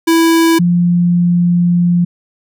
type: tone pair in turn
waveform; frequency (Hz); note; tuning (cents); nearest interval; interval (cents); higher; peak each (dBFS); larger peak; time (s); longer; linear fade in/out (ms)
square / sine; 329.6 / 174.6; E4 / F3; 0 / 0; major seventh; 1100; first; -8; neither; 0.07-0.59 / 0.59-2.05; second; 10
effects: none